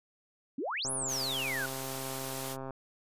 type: exponential two-way sweep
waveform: sine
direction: up then down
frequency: 237.8 to 11000 to 1419 Hz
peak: -32 dBFS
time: 0.58-1.66 s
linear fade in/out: 5 ms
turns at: 0.91 s
type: click train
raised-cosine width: 1 ms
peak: -27 dBFS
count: 248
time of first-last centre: 0.85-2.707 s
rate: 133 Hz
type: high-pass noise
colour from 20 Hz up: white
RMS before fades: -40 dBFS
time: 1.07-2.57 s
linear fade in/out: 50 ms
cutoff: 250 Hz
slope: 48 dB/octave
effects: resampled to 32000 Hz